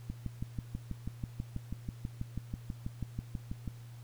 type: click train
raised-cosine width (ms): 5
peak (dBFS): -24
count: 23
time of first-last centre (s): 0.1-3.677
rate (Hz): 6.15
effects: added 118 Hz sine -46 dBFS peak until 4.03 s + pink hiss -61 dBFS RMS until 4.03 s